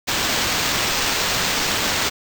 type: noise with sample-and-hold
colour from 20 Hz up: white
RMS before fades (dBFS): -21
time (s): 0.07-2.1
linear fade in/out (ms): 20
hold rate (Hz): 11025
effects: none